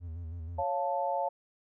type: tone with vibrato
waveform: triangle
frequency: 83.3 Hz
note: E2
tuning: 19 cents sharp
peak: -35 dBFS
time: 0-0.64 s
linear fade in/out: 50 ms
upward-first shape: square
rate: 6.3 Hz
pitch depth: 64 cents each way
type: chord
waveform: sine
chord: Db augmented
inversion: none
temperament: equal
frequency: 554.4 / 698.5 / 880 Hz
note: Db5 / F5 / A5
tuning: 0 / 0 / 0 cents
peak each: -33 / -33 / -32 dBFS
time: 0.58-1.29 s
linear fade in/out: 10 ms
effects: none